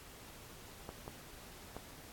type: clicks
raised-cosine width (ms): 1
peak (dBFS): -29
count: 3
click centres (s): 0.891 / 1.079 / 1.766
effects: pink hiss -54 dBFS RMS until 2.12 s + AAC 64 kbps